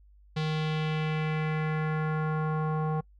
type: tone with low-pass filter sweep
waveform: square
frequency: 155.56 Hz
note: D#3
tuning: in tune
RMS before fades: -29 dBFS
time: 0.36-3.01 s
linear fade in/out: 10 ms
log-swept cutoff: 4000 to 940 Hz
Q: 2.1
effects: noise-tail reverb RT60 0.1 s tail -25 dB re dry + added 50 Hz sine -54 dBFS peak until 3.19 s